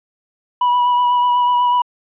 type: tone with vibrato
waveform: triangle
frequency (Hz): 979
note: B5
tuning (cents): -15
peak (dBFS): -10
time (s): 0.61-1.82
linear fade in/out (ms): 5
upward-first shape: sine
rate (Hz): 8.1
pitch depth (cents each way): 17
effects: resampled to 8000 Hz